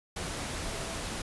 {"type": "tone in noise", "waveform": "sine", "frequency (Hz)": 661, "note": "E5", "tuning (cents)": 5, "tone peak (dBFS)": -46, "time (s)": [0.65, 1.02], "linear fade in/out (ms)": 5, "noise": "pink", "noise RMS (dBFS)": -36, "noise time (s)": [0.16, 1.22], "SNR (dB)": -13, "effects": ["resampled to 24000 Hz"]}